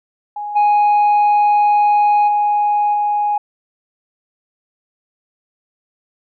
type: tone with level steps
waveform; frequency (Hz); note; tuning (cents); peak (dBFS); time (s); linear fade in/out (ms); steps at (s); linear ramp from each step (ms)
sine; 830; G#5; -1; -22 / -7 / -11 / -13; 0.36-3.38; 5; 0.55 / 2.27 / 2.93; 20
effects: tanh soft clip ceiling -9 dBFS